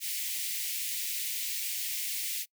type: high-pass noise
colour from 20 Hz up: white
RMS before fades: -34 dBFS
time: 0-2.46 s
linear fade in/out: 50 ms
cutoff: 2000 Hz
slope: 48 dB/octave
effects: noise-tail reverb RT60 0.1 s tail -24 dB re dry